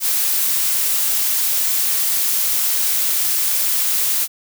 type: noise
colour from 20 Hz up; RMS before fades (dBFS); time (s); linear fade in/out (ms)
blue; -18; 0-4.28; 50
effects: none

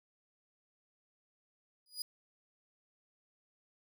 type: tone with exponential growth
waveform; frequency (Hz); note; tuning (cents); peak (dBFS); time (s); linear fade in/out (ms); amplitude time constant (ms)
sawtooth; 4920; D#8; -20; -30; 1.86-2.02; 2; 33
effects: none

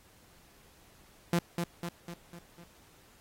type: tone with echo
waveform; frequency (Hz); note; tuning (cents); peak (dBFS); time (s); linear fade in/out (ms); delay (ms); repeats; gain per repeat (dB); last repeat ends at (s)
sawtooth; 172; F3; -26; -21; 1.33-1.39; 2; 250; 5; -5; 2.64
effects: pink hiss -61 dBFS RMS until 3.2 s + AAC 48 kbps

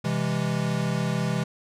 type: chord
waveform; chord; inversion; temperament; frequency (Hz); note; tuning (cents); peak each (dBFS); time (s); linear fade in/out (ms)
square; C augmented; none; equal with one note detuned; 130.81 / 164.81 / 204.2; C3 / E3 / G#3; 0 / 0 / -29; -29 / -28 / -30; 0.04-1.44; 10
effects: low-pass 9000 Hz 12 dB/octave

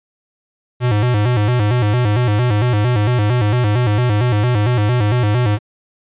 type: tone with vibrato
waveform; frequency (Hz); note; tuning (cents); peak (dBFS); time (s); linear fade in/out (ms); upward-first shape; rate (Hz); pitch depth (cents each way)
square; 113.5; A#2; -46; -13; 0.8-5.59; 50; square; 4.4; 150
effects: resampled to 8000 Hz

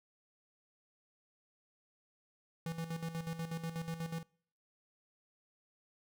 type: tone with tremolo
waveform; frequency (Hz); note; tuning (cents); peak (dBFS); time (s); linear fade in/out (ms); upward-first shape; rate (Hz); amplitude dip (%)
square; 164.81; E3; 0; -37; 2.66-4.23; 2; square; 8.2; 65
effects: noise-tail reverb RT60 0.6 s tail -26 dB re dry

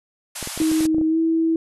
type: band-pass noise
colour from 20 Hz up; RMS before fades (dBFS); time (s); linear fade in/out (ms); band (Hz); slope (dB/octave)
white; -32; 0.35-0.87; 10; 580 to 12000; 96
type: clicks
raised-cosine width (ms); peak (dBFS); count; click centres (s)
2; -18; 10; 0.427 / 0.474 / 0.576 / 0.617 / 0.716 / 0.807 / 0.854 / 0.946 / 0.983 / 1.013
type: tone with pitch glide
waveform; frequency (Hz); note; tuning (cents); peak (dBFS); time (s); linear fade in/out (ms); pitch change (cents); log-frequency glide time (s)
sine; 316.6 to 325.9; D#4 to E4; +30 to -20; -16; 0.6-1.56; 2; +50; 1.08-1.18
effects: none

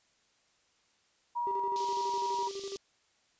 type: tone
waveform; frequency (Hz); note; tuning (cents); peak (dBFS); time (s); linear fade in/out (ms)
sine; 957; A#5; +45; -30; 1.35-2.49; 20
type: tone with tremolo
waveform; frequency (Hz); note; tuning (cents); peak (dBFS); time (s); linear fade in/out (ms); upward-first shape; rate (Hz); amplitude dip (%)
triangle; 393.8; G4; +8; -34; 1.47-2.76; 0; square; 12; 60
type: band-pass noise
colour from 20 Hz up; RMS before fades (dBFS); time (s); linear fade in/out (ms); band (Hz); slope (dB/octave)
white; -47; 1.76-2.77; 0; 3100 to 6200; 24
effects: white hiss -70 dBFS RMS until 3.39 s + resampled to 16000 Hz

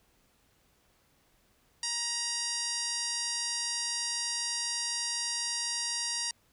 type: harmonic tone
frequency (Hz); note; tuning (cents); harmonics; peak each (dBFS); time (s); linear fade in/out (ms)
944; A#5; +22; 1 / 2 / 3 / 4 / 5 / 6 / 7 / 8 / 9 / 10; -46 / -42 / -44 / -45 / -35 / -36 / -42 / -44 / -44 / -41; 1.83-6.31; 2
effects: pink hiss -68 dBFS RMS until 6.52 s

